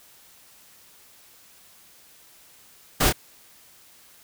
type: noise with echo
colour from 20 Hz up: pink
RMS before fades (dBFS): -20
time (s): 3-3.1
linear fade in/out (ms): 10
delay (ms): 28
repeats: 1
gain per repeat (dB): -4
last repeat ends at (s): 3.128
effects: white hiss -53 dBFS RMS until 4.23 s